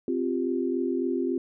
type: chord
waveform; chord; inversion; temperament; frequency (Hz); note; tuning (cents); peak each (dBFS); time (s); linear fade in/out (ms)
sine; C suspended fourth; none; just; 261.6 / 348.8 / 392.4; C4 / F4 / G4; 0 / -2 / +2; -28 / -28 / -31; 0.08-1.38; 2
effects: none